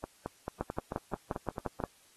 two click trains, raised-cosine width 1 ms, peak -18 / -22 dBFS, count 8 / 9, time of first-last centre 0.61-1.838 / 0.04-1.802 s, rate 5.7 / 4.54 Hz, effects white hiss -63 dBFS RMS until 2.16 s + AAC 32 kbps

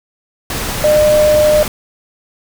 sine tone in noise, 605 Hz, D#5, 49 cents flat, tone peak -7 dBFS, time 0.84-1.63 s, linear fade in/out 2 ms, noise pink, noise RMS -20 dBFS, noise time 0.5-1.68 s, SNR +10 dB, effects none

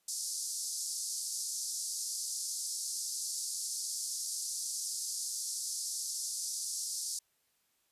pink band-pass noise, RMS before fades -38 dBFS, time 0.08-7.19 s, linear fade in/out 5 ms, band 4800 to 11000 Hz, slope 48 dB/octave, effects white hiss -75 dBFS RMS until 7.91 s + resampled to 32000 Hz

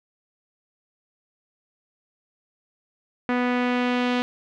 sawtooth tone with low-pass filter sweep, 246.9 Hz, B3, in tune, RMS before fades -23 dBFS, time 3.29-4.22 s, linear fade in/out 0 ms, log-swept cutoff 2000 to 3300 Hz, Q 1.6, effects none

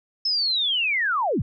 sine linear sweep, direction down, 5274 to 62.3 Hz, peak -20 dBFS, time 0.25-1.42 s, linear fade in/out 5 ms, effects none

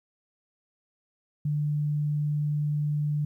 sine tone, 148.4 Hz, D3, 18 cents sharp, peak -24 dBFS, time 1.45-3.25 s, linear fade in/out 5 ms, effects 11-bit

